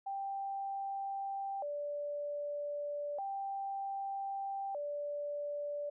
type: tone with vibrato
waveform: sine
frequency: 677 Hz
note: E5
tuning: 46 cents sharp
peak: -36 dBFS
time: 0.06-5.9 s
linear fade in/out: 10 ms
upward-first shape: square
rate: 0.32 Hz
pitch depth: 260 cents each way
effects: none